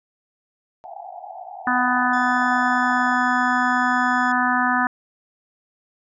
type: band-pass noise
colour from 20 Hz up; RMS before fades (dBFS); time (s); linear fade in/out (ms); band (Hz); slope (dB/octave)
pink; -36; 0.84-3.16; 0; 700 to 820; 96
type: harmonic tone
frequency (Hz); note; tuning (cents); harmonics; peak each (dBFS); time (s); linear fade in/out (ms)
249.2; B3; +16; 1 / 3 / 4 / 5 / 6 / 7; -24 / -24 / -24 / -24 / -24 / -24; 1.67-4.87; 2
type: tone with pitch glide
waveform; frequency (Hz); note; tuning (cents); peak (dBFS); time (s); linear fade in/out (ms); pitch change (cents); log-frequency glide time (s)
10% pulse; 1728 to 1710.1; A6 to A6; -32 to -50; -29; 2.13-4.32; 5; -18; 2.76-3.22
effects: resampled to 16000 Hz